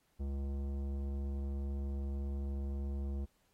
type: tone with tanh clipping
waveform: sine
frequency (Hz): 69.3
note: C#2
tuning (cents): 0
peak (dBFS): -37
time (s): 0.19-3.26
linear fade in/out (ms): 20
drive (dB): 15
effects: pink hiss -75 dBFS RMS until 3.53 s + AAC 48 kbps